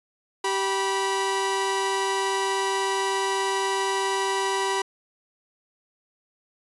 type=tone pair together; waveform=sawtooth; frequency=388.1 / 976.4 Hz; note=G4 / B5; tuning=-17 / -20 cents; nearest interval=octave + major third; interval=1597 cents; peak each=-22 dBFS; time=0.44-4.82 s; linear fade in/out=5 ms; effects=resampled to 24000 Hz